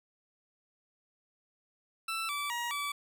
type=tone with pitch steps; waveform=20% pulse; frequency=1330 / 1158 / 951 / 1151 Hz; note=E6 / D6 / A#5 / D6; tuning=+15 / -25 / +34 / -35 cents; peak=-28 dBFS; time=2.08-2.92 s; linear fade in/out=5 ms; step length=210 ms; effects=none